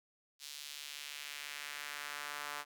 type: tone with high-pass filter sweep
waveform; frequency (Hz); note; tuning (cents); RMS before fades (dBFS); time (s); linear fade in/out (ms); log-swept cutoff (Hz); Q
sawtooth; 145.9; D3; -11; -45; 0.39-2.65; 50; 4100 to 1100; 1.3
effects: none